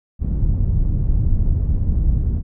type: low-pass noise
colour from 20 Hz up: pink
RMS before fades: -17 dBFS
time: 0.19-2.43 s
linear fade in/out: 50 ms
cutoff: 110 Hz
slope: 12 dB/octave
effects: none